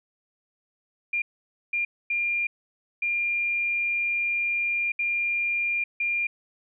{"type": "tone bursts at uneven times", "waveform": "sine", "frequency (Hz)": 2400, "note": "D7", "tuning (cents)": 37, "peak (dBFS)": -23, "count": 6, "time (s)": [[1.13, 1.22], [1.73, 1.85], [2.1, 2.47], [3.02, 4.92], [4.99, 5.84], [6, 6.27]], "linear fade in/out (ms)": 5, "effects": []}